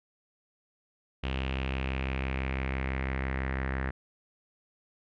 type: tone with low-pass filter sweep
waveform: sawtooth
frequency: 66 Hz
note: C2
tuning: 16 cents sharp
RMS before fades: -32 dBFS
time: 1.23-3.91 s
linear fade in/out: 10 ms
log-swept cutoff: 2900 to 1800 Hz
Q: 4.4
effects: none